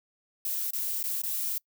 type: noise with dropouts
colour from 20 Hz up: violet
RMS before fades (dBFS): -31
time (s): 0.45-1.58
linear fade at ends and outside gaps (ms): 2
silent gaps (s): 0.707-0.733 / 1.029-1.039 / 1.218-1.235
effects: noise-tail reverb RT60 0.1 s tail -26 dB re dry